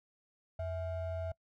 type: ring-modulated tone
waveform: triangle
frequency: 370.3 Hz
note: F#4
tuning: 1 cent sharp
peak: -30 dBFS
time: 0.59-1.32 s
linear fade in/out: 5 ms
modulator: 284 Hz
effects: noise-tail reverb RT60 0.1 s tail -24 dB re dry